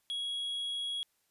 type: tone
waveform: triangle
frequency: 3322 Hz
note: G#7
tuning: in tune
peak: -32 dBFS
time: 0.1-1.03 s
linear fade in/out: 0 ms
effects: white hiss -75 dBFS RMS until 1.3 s + resampled to 32000 Hz

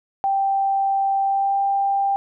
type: tone with pitch glide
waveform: sine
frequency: 784 to 791.7 Hz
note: G5 to G5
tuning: 0 to +17 cents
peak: -17 dBFS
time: 0.24-2.16 s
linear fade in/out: 0 ms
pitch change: +17 cents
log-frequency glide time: 1.23-1.59 s
effects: none

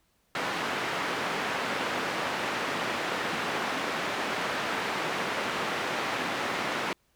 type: band-pass noise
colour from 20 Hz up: white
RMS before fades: -31 dBFS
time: 0.35-6.93 s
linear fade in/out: 2 ms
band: 180 to 1900 Hz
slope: 12 dB/octave
effects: pink hiss -70 dBFS RMS until 7.15 s

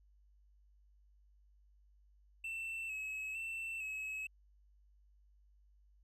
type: tone with vibrato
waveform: triangle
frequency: 2624 Hz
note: E7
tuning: 9 cents flat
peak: -38 dBFS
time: 2.44-4.27 s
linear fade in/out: 5 ms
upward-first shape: square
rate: 1.1 Hz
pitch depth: 35 cents each way
effects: added 50 Hz sine -64 dBFS peak until 6.03 s

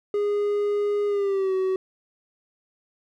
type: tone with pitch glide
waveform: triangle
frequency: 411.4 to 377.3 Hz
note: G#4 to F#4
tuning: -16 to +34 cents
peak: -19 dBFS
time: 0.14-1.76 s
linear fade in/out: 2 ms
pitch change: -150 cents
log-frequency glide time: 1.07-1.54 s
effects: none

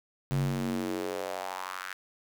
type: tone with high-pass filter sweep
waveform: square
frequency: 46.38 Hz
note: F#1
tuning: 5 cents sharp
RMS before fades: -33 dBFS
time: 0.31-1.93 s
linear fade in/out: 0 ms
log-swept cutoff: 120 to 1600 Hz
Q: 3
effects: 9-bit

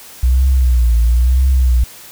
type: tone with vibrato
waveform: sine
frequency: 61.4 Hz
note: B1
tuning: 9 cents flat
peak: -7 dBFS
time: 0.23-1.84 s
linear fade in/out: 5 ms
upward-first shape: triangle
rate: 1 Hz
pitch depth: 140 cents each way
effects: tanh soft clip ceiling -5 dBFS + white hiss -37 dBFS RMS until 2.11 s

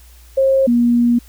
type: tone pair in turn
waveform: sine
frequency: 536 / 238.8 Hz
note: C5 / A#3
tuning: +42 / +42 cents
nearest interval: octave + major second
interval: 1400 cents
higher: first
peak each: -10 dBFS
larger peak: neither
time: 0.37-0.67 / 0.67-1.19 s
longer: second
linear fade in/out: 10 ms
effects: added 60 Hz sine -41 dBFS peak until 1.28 s + white hiss -49 dBFS RMS until 1.28 s

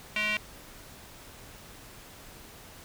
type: tone with band-pass filter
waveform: square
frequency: 211.9 Hz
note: G#3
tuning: 35 cents sharp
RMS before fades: -29 dBFS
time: 0.16-0.37 s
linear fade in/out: 2 ms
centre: 2500 Hz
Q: 4.4
effects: pink hiss -49 dBFS RMS until 2.84 s

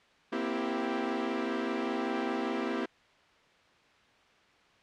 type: chord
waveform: sawtooth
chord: C dominant seventh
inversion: third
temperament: equal with one note detuned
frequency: 236.5 / 261.6 / 329.6 / 392 Hz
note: Bb3 / C4 / E4 / G4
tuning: +25 / 0 / 0 / 0 cents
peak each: -32 dBFS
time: 0.32-2.86 s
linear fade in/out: 10 ms
effects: white hiss -62 dBFS RMS until 4.82 s + low-pass 3000 Hz 12 dB/octave

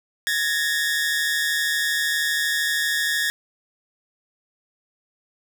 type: tone pair together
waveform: sawtooth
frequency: 1682 / 1834.8 Hz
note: G#6 / A#6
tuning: +22 / -28 cents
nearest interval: major second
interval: 150 cents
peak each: -20 dBFS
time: 0.27-3.3 s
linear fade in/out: 0 ms
effects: none

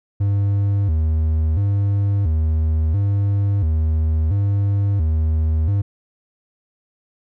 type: tone with vibrato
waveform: triangle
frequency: 88.9 Hz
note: F2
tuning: 31 cents sharp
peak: -13 dBFS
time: 0.2-5.82 s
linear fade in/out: 10 ms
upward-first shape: square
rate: 0.73 Hz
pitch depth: 210 cents each way
effects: none

